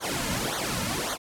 pink noise with flanger, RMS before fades -29 dBFS, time 0-1.18 s, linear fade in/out 50 ms, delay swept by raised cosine 0.38 to 2.68 ms, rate 1.8 Hz, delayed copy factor -0.9, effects low-pass 12000 Hz 12 dB/octave

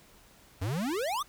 square exponential sweep, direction up, 85.9 to 1259 Hz, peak -30 dBFS, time 0.61-1.23 s, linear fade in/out 10 ms, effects pink hiss -58 dBFS RMS until 1.28 s

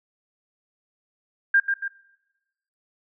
sine tone with echo, 1600 Hz, G6, 35 cents sharp, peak -14 dBFS, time 1.54-1.6 s, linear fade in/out 5 ms, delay 140 ms, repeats 2, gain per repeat -6 dB, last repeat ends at 1.88 s, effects noise-tail reverb RT60 1.0 s tail -19 dB re dry

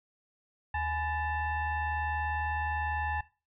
sine tone with frequency modulation, 841 Hz, G#5, 22 cents sharp, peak -29 dBFS, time 0.74-3.21 s, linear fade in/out 5 ms, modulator 919 Hz, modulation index 1.2, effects noise-tail reverb RT60 0.3 s tail -18 dB re dry

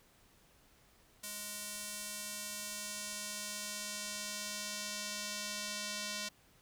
square tone with band-pass filter sweep, 207.7 Hz, G#3, in tune, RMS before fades -42 dBFS, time 1.23-6.29 s, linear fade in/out 10 ms, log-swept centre 10000 to 5300 Hz, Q 1, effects pink hiss -66 dBFS RMS until 6.61 s

